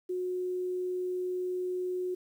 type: tone with quantisation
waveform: sine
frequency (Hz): 364.3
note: F#4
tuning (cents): -27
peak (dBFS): -30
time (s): 0.09-2.15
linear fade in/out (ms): 10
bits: 10
effects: none